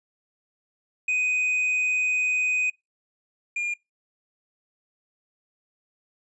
triangle tone pair in turn, 2499 / 2414 Hz, D#7 / D7, +7 / +47 cents, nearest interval minor second, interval 60 cents, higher first, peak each -20 / -23 dBFS, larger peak first, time 1.08-2.7 / 3.56-3.74 s, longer first, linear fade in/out 5 ms, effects noise-tail reverb RT60 0.2 s tail -25 dB re dry + resampled to 22050 Hz

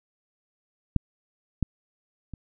clicks, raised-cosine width 5 ms, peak -8 / -11 / -25 dBFS, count 3, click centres 0.963 / 1.627 / 2.337 s, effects none

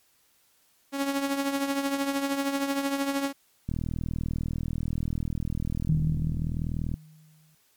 sawtooth tone with tremolo, 277.2 Hz, C#4, in tune, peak -19 dBFS, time 0.92-3.33 s, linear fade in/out 50 ms, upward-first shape triangle, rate 13 Hz, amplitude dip 65%
click train, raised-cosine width 5 ms, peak -18 dBFS, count 132, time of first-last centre 3.69-6.941 s, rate 40.3 Hz
sine tone with exponential decay, 155.56 Hz, D#3, in tune, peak -20 dBFS, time 5.89-7.55 s, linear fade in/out 2 ms, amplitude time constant 360 ms
effects white hiss -65 dBFS RMS until 7.76 s + MP3 96 kbps

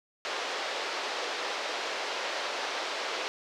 pink band-pass noise, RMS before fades -34 dBFS, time 0.25-3.28 s, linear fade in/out 0 ms, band 440 to 5300 Hz, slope 24 dB/octave, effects none

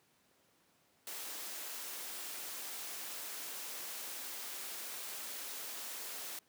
white high-pass noise, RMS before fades -44 dBFS, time 1.07-6.39 s, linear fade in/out 2 ms, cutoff 270 Hz, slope 12 dB/octave, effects pink hiss -71 dBFS RMS until 6.48 s + high-pass 150 Hz 12 dB/octave

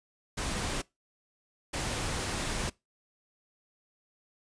pink noise bursts at uneven times, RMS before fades -33 dBFS, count 2, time 0.37-0.82 / 1.73-2.7 s, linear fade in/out 10 ms, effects noise-tail reverb RT60 0.2 s tail -22 dB re dry + resampled to 22050 Hz

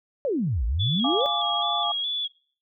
sine exponential two-way sweep, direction down then up, 598 to 51.91 to 598 Hz, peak -22 dBFS, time 0.25-1.26 s, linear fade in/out 0 ms, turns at 0.65 s
sine tone with vibrato, 3369 Hz, G#7, 24 cents sharp, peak -25 dBFS, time 0.79-2.28 s, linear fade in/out 20 ms, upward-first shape square, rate 2.4 Hz, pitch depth 38 cents each way
sine chord, D diminished, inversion first, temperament equal, 698.5 / 830.6 / 1174.7 Hz, F5 / Ab5 / D6, 0 / 0 / 0 cents, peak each -29 dBFS, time 1.04-1.92 s, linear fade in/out 5 ms
effects noise-tail reverb RT60 0.5 s tail -24 dB re dry

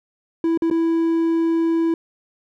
triangle tone with dropouts, 330 Hz, E4, 2 cents sharp, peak -14 dBFS, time 0.44-1.94 s, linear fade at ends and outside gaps 2 ms, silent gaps 0.575-0.621 / 0.701-0.711 s, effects none

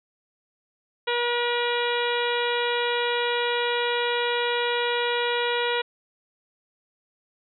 harmonic tone, 480 Hz, B4, 49 cents flat, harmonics 1 / 2 / 3 / 4 / 5 / 6 / 7 / 8, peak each -26 / -29 / -31 / -32 / -33 / -34 / -34 / -35 dBFS, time 1.07-5.82 s, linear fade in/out 10 ms, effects none

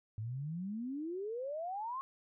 sine exponential sweep, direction up, 104.2 to 1099 Hz, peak -37 dBFS, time 0.18-2.01 s, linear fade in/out 0 ms, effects none

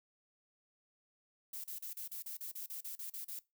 violet noise bursts, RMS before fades -44 dBFS, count 13, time 1.53-3.392 s, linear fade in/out 5 ms, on 110 ms, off 36 ms, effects noise-tail reverb RT60 0.2 s tail -19 dB re dry

